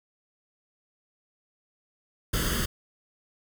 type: noise with comb filter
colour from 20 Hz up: pink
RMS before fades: -27 dBFS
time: 2.33-2.66 s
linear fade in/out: 10 ms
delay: 0.62 ms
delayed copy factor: +0.75
effects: none